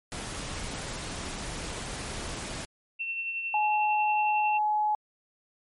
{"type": "noise", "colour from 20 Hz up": "pink", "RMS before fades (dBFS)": -36, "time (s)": [0.12, 2.65], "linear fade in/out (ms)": 0}
{"type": "tone with tremolo", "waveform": "sine", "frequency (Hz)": 2700, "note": "E7", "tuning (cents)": 41, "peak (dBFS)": -28, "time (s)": [2.99, 4.59], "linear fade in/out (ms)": 20, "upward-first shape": "triangle", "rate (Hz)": 11, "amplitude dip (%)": 45}
{"type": "tone", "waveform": "sine", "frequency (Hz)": 847, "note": "G#5", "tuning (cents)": 34, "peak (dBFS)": -23, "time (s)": [3.54, 4.95], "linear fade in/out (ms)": 2}
{"effects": ["MP3 48 kbps"]}